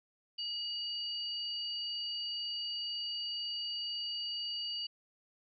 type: tone pair together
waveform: sine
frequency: 2900 / 4618 Hz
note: F#7 / D8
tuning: -35 / -30 cents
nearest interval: minor sixth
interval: 805 cents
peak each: -39 / -38 dBFS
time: 0.38-4.87 s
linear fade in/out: 10 ms
effects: none